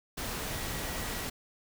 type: tone in noise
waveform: sine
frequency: 1923 Hz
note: B6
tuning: 47 cents flat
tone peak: -47 dBFS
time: 0.5-1.26 s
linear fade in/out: 10 ms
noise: pink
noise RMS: -36 dBFS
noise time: 0.17-1.3 s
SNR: -14 dB
effects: none